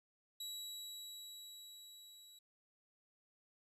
sawtooth tone with level ramp, 3900 Hz, B7, 23 cents flat, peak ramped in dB -40 to -55 dBFS, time 0.4-2.39 s, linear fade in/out 5 ms, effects resampled to 32000 Hz + 13-bit

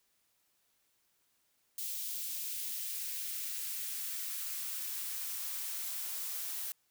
blue noise with high-pass filter sweep, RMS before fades -39 dBFS, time 1.78-6.72 s, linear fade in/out 2 ms, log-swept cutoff 3300 to 580 Hz, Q 0.97, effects white hiss -75 dBFS RMS until 6.9 s

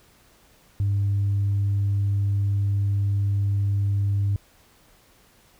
sine tone, 100 Hz, G2, 35 cents sharp, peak -18 dBFS, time 0.8-4.36 s, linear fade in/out 0 ms, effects tanh soft clip ceiling -17 dBFS + pink hiss -57 dBFS RMS until 5.59 s

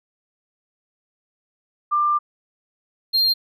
sine / triangle tone pair in turn, 1190 / 4197 Hz, D6 / C8, +22 / +5 cents, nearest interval octave + minor seventh, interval 2183 cents, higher second, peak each -16 / -14 dBFS, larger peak second, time 1.91-2.19 / 3.13-3.34 s, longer first, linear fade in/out 20 ms, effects none

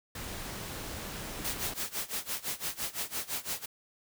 pink noise, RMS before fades -40 dBFS, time 0.15-1.74 s, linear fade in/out 5 ms
white noise with tremolo, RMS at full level -33 dBFS, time 1.44-3.66 s, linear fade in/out 10 ms, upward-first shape sine, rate 5.9 Hz, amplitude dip 90%
effects none

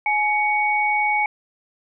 sine tone pair together, 842 / 2235 Hz, G#5 / C#7, +24 / +14 cents, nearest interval octave + perfect fourth, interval 1690 cents, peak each -20 dBFS, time 0.06-1.26 s, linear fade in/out 2 ms, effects none

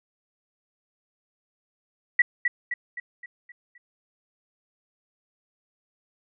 sine tone with echo, 1942 Hz, B6, 30 cents flat, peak -13 dBFS, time 2.19-2.22 s, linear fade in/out 5 ms, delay 260 ms, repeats 6, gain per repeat -6 dB, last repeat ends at 3.78 s, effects none

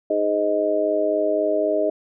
harmonic tone, 103.83 Hz, G#2, in tune, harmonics 3 / 4 / 5 / 6, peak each -26 / -24 / -29 / -20 dBFS, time 0.1-1.9 s, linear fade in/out 5 ms, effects none

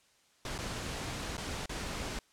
pink noise with dropouts, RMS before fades -38 dBFS, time 0.45-2.19 s, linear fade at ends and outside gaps 2 ms, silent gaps 0.58-0.587 / 1.369-1.379 / 1.659-1.693 s, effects white hiss -67 dBFS RMS until 2.32 s + low-pass 8000 Hz 12 dB/octave

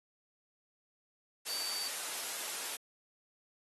sine tone in noise, 4588 Hz, D8, 41 cents flat, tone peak -37 dBFS, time 1.48-1.89 s, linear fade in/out 20 ms, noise white, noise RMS -39 dBFS, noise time 1.45-2.77 s, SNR -1 dB, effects high-pass 400 Hz 12 dB/octave + AAC 32 kbps

